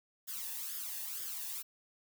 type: noise with flanger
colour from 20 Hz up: blue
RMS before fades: -41 dBFS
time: 0.27-1.63 s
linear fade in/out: 20 ms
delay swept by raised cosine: 0.59 to 1.15 ms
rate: 2.1 Hz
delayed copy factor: +0.65
effects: none